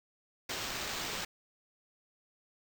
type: noise with sample-and-hold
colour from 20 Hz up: violet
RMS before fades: -38 dBFS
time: 0.49-1.25 s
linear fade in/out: 5 ms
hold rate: 11025 Hz
effects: none